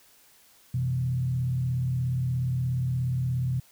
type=tone with frequency modulation; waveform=sine; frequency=126.8 Hz; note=B2; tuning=46 cents sharp; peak=-24 dBFS; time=0.74-3.6 s; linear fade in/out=5 ms; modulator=36.9 Hz; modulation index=0.54; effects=white hiss -58 dBFS RMS until 3.71 s